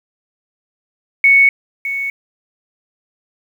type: tone with echo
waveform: sine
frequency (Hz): 2217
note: C#7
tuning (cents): 0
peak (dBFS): -6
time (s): 1.24-1.49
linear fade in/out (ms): 2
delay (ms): 610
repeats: 1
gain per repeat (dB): -12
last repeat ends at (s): 2.1
effects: 7-bit